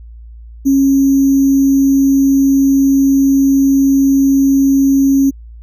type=tone with sample-and-hold; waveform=sine; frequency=273.6 Hz; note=C#4; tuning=23 cents flat; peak=-7 dBFS; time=0.65-5.31 s; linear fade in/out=20 ms; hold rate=6300 Hz; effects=added 57 Hz sine -31 dBFS peak until 5.62 s